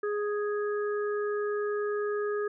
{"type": "harmonic tone", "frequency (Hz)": 415.3, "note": "G#4", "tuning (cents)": 0, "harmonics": [1, 3, 4], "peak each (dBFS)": [-28, -38, -40], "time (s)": [0.03, 2.48], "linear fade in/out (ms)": 5, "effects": []}